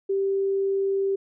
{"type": "tone", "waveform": "sine", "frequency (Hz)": 391.2, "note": "G4", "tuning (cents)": -4, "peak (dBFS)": -21, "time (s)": [0.09, 1.16], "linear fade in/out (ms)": 10, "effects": []}